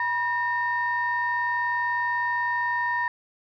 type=tone pair together; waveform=sine; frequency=967.5 / 1828 Hz; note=B5 / A#6; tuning=-36 / -34 cents; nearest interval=major seventh; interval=1102 cents; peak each=-25 dBFS; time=0-3.08 s; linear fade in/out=2 ms; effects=tanh soft clip ceiling -16 dBFS